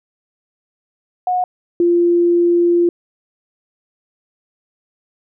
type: tone pair in turn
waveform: sine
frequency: 728 / 346 Hz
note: F#5 / F4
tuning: -28 / -16 cents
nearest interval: octave + minor second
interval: 1288 cents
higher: first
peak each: -14 / -10 dBFS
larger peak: second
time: 1.27-1.44 / 1.8-2.89 s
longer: second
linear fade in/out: 2 ms
effects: none